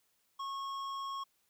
sine tone with hard clipping, 1094 Hz, C#6, 23 cents flat, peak -39 dBFS, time 0.39-1.24 s, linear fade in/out 10 ms, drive 10 dB, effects white hiss -75 dBFS RMS until 1.49 s

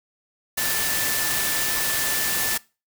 sine tone in noise, 1760 Hz, A6, in tune, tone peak -30 dBFS, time 0.57-2.58 s, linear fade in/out 10 ms, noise white, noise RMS -24 dBFS, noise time 0.57-2.58 s, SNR -9 dB, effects noise-tail reverb RT60 0.3 s tail -22 dB re dry

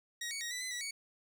15% pulse tone with pitch steps, 1890 / 2240 / 1884 / 1979 / 2026 / 1946 / 2242 Hz, A#6 / C#7 / A#6 / B6 / B6 / B6 / C#7, +23 / +18 / +18 / +3 / +44 / -26 / +19 cents, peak -31 dBFS, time 0.21-0.91 s, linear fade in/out 5 ms, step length 100 ms, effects none

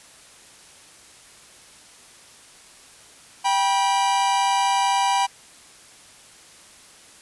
45% pulse tone pair together, 787 / 971 Hz, G5 / B5, +7 / -30 cents, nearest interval major third, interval 363 cents, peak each -21 dBFS, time 3.44-5.27 s, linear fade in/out 20 ms, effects white hiss -48 dBFS RMS until 7.21 s + resampled to 24000 Hz

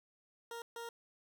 20% pulse tone bursts at uneven times, 466.2 Hz, A#4, in tune, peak -38 dBFS, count 2, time 0.51-0.62 / 0.76-0.89 s, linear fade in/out 2 ms, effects none

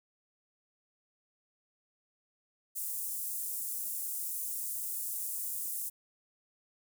pink high-pass noise, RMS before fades -37 dBFS, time 2.75-5.9 s, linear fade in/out 20 ms, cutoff 8900 Hz, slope 24 dB/octave, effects none

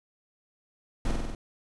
brown noise with echo, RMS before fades -26 dBFS, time 1.05-1.11 s, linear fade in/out 2 ms, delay 48 ms, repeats 5, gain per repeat -2 dB, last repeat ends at 1.35 s, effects resampled to 24000 Hz

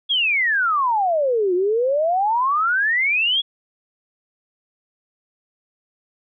sine exponential two-way sweep, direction down then up, 3400 to 349.2 to 3400 Hz, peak -16 dBFS, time 0.09-3.42 s, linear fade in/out 20 ms, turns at 1.54 s, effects none

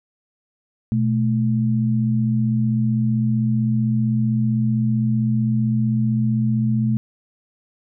sine tone pair together, 122.3 / 217.9 Hz, B2 / A3, -16 / -17 cents, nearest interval minor seventh, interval 999 cents, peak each -19 dBFS, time 0.92-6.97 s, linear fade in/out 0 ms, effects none

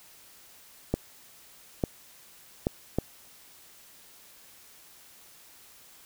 clicks, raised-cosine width 2 ms, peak -11 dBFS, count 4, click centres 0.94 / 1.838 / 2.669 / 2.986 s, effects white hiss -54 dBFS RMS until 6.05 s

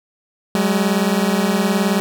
sawtooth beating tone pair, 190 / 209 Hz, F#3 / G#3, +46 / +11 cents, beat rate 19 Hz, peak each -14 dBFS, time 0.55-2 s, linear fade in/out 0 ms, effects none

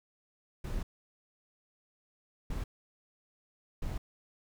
brown noise bursts at uneven times, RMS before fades -35 dBFS, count 3, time 0.64-0.83 / 2.5-2.64 / 3.82-3.98 s, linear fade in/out 5 ms, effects none

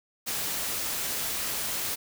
white noise, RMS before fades -31 dBFS, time 0.26-1.96 s, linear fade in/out 20 ms, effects none

